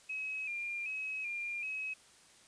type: tone with vibrato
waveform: sine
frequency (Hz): 2476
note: D#7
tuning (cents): -9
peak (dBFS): -36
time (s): 0.09-1.94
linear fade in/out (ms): 10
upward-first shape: square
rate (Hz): 1.3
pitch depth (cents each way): 55
effects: white hiss -61 dBFS RMS until 2.47 s + resampled to 22050 Hz